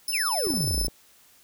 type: tone with tremolo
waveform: 20% pulse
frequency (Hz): 5274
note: E8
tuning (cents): 0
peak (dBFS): -19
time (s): 0.08-0.87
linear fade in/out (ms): 2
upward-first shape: triangle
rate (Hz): 17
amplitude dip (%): 45
type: exponential sweep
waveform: triangle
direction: down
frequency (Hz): 3036 to 31.43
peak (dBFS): -24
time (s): 0.12-0.89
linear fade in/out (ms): 20
type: click train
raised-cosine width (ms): 2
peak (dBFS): -21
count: 13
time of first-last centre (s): 0.47-0.882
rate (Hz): 29.1
effects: white hiss -57 dBFS RMS until 1.43 s